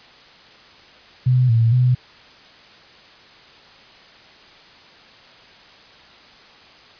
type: tone with pitch steps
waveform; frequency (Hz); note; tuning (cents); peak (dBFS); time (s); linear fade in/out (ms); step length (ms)
sine; 126.5 / 114.5 / 125.5; B2 / A#2 / B2; +42 / -31 / +28; -12; 1.26-1.95; 10; 230
effects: white hiss -46 dBFS RMS until 6.99 s + resampled to 11025 Hz